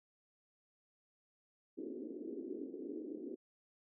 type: band-pass noise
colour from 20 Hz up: white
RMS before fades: -45 dBFS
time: 1.77-3.36 s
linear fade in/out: 20 ms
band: 250 to 410 Hz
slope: 48 dB/octave
effects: none